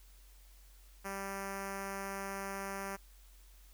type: tone with notch filter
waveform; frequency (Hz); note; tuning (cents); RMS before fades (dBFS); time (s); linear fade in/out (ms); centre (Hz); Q
5% pulse; 196; G3; 0; -41; 1.04-2.97; 20; 3600; 0.83
effects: added 46 Hz sine -56 dBFS peak until 3.73 s + white hiss -65 dBFS RMS until 3.73 s